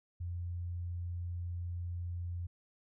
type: tone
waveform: sine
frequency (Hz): 87.31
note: F2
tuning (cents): 0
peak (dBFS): -36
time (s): 0.2-2.47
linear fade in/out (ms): 10
effects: none